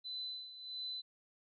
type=tone with tremolo; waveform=sine; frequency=4016 Hz; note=B7; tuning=28 cents sharp; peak=-39 dBFS; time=0.04-1.02 s; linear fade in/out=20 ms; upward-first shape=sine; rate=1.5 Hz; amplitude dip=70%; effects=none